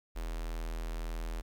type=tone with notch filter; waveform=square; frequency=40.88 Hz; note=E1; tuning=14 cents flat; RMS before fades=-37 dBFS; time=0.15-1.42 s; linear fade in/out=20 ms; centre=130 Hz; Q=0.63; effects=12-bit